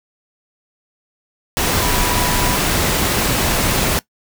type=tone in noise; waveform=sine; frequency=980 Hz; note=B5; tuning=14 cents flat; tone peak=-25 dBFS; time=1.82-2.55 s; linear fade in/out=0 ms; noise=pink; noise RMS=-17 dBFS; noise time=1.57-3.99 s; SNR=-11 dB; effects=noise-tail reverb RT60 0.1 s tail -19 dB re dry